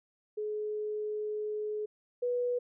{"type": "tone pair in turn", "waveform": "sine", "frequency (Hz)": [424, 489.5], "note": ["G#4", "B4"], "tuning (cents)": [36, -15], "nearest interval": "major second", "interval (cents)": 249, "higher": "second", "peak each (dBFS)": [-32, -28], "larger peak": "second", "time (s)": [[0.37, 1.86], [2.22, 2.59]], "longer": "first", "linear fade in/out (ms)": 10, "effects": []}